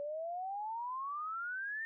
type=exponential sweep; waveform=sine; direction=up; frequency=569 to 1828 Hz; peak=-37 dBFS; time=0-1.85 s; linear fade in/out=0 ms; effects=none